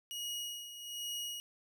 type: tone with tremolo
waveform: sawtooth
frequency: 2893 Hz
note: F#7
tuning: 40 cents flat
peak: -34 dBFS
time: 0.11-1.4 s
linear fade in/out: 0 ms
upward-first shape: sine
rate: 1.2 Hz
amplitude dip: 65%
effects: none